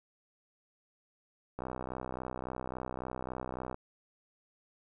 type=click train; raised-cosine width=1 ms; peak=-24 dBFS; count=138; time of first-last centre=1.59-3.744 s; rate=63.6 Hz; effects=none